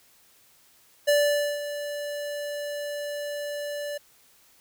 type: tone with ADSR envelope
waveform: square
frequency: 583 Hz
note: D5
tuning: 13 cents flat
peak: -18 dBFS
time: 1.07-3.98 s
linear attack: 17 ms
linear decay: 500 ms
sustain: -13 dB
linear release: 9 ms
effects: white hiss -59 dBFS RMS until 4.6 s